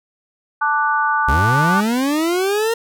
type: chord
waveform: sine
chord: D major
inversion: second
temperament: equal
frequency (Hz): 880 / 1174.7 / 1480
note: A5 / D6 / F#6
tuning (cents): 0 / 0 / 0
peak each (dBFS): -19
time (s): 0.61-1.81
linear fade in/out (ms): 10
type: linear sweep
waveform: 40% pulse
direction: up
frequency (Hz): 59.1 to 466.2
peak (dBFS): -15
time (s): 1.28-2.74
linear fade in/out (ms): 5
effects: none